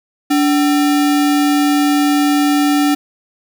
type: tone with sample-and-hold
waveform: sine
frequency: 290 Hz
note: D4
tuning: 22 cents flat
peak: -10 dBFS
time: 0.3-2.95 s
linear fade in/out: 10 ms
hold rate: 1050 Hz
effects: none